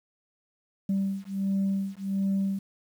sine beating tone pair, 194.5 / 195.9 Hz, G3 / G3, -13 / -1 cents, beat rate 1.4 Hz, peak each -27 dBFS, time 0.89-2.59 s, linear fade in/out 5 ms, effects tanh soft clip ceiling -21 dBFS + 9-bit

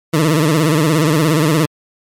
20% pulse tone with vibrato, 155.56 Hz, D#3, in tune, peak -6 dBFS, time 0.13-1.66 s, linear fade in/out 10 ms, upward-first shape sine, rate 17 Hz, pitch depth 120 cents each way, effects MP3 64 kbps

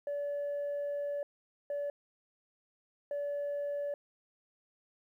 sine tone bursts at uneven times, 575 Hz, D5, 37 cents flat, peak -31 dBFS, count 3, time 0.07-1.23 / 1.7-1.9 / 3.11-3.94 s, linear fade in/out 2 ms, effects tanh soft clip ceiling -31 dBFS + 12-bit

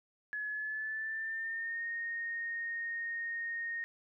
sine tone with pitch glide, 1700 to 1853.9 Hz, G#6 to A#6, +40 to -10 cents, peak -35 dBFS, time 0.33-3.84 s, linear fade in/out 0 ms, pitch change +150 cents, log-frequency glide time 0.48-1.85 s, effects none

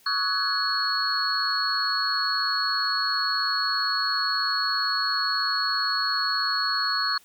sine tone cluster, 1124 / 1282 / 1485 / 1679 / 4341 Hz, C#6 / E6 / F#6 / G#6 / C#8, +24 / -49 / +6 / +18 / -37 cents, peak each -29 / -33 / -31 / -32 / -25 dBFS, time 0.06-7.18 s, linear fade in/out 5 ms, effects white hiss -57 dBFS RMS until 7.24 s

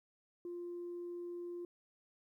sine tone, 349.2 Hz, F4, in tune, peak -40 dBFS, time 0.45-1.65 s, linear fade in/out 2 ms, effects tanh soft clip ceiling -38 dBFS + 13-bit

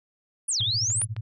sine exponential two-way sweep, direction down then up, 10250 to 3136 to 10250 Hz, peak -23 dBFS, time 0.48-1.05 s, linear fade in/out 10 ms, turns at 0.62 s
sine tone with tremolo, 110 Hz, A2, in tune, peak -26 dBFS, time 0.6-1.21 s, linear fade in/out 5 ms, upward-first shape sine, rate 14 Hz, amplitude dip 100%
clicks, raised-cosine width 0.3 ms, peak -30 / -29 / -21 / -25 dBFS, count 4, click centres 0.609 / 0.903 / 1.017 / 1.165 s
effects none

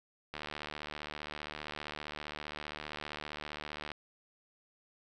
click train, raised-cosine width 0.3 ms, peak -24 dBFS, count 270, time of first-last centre 0.34-3.917 s, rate 75.2 Hz, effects none

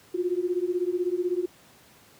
sine beating tone pair, 349.2 / 365.2 Hz, F4 / F#4, 0 / -23 cents, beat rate 16 Hz, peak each -27 dBFS, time 0.14-1.46 s, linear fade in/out 10 ms, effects pink hiss -55 dBFS RMS until 2.19 s + high-pass 100 Hz 12 dB/octave

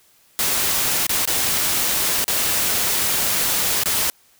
white noise with dropouts, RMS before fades -20 dBFS, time 0.39-4.1 s, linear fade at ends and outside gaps 0 ms, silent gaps 1.067-1.094 / 1.254-1.275 / 2.242-2.28 / 3.835-3.858 s, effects white hiss -56 dBFS RMS until 4.39 s

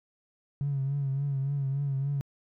triangle tone with vibrato, 138.59 Hz, C#3, in tune, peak -23 dBFS, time 0.61-2.21 s, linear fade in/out 0 ms, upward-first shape triangle, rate 3.5 Hz, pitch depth 64 cents each way, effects tanh soft clip ceiling -24 dBFS

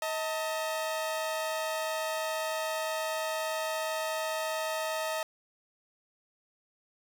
sawtooth tone pair together, 634.3 / 897 Hz, D#5 / A5, +33 / +33 cents, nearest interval tritone, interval 600 cents, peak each -28 / -33 dBFS, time 0.02-5.23 s, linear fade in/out 2 ms, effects none

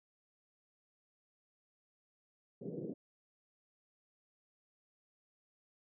white band-pass noise, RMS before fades -43 dBFS, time 2.61-2.94 s, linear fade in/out 10 ms, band 130 to 490 Hz, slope 48 dB/octave, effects none

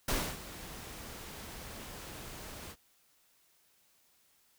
pink noise with ADSR envelope, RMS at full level -31 dBFS, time 0.08-2.76 s, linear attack 5 ms, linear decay 280 ms, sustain -15 dB, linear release 55 ms, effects white hiss -69 dBFS RMS until 4.58 s

